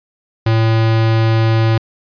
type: tone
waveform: square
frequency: 112.5 Hz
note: A2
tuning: 39 cents sharp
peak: -11 dBFS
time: 0.46-1.78 s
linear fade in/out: 5 ms
effects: resampled to 11025 Hz